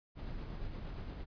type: noise with tremolo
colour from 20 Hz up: brown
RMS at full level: -41 dBFS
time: 0.15-1.26 s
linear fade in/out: 50 ms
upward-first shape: square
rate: 8.6 Hz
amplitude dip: 25%
effects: resampled to 11025 Hz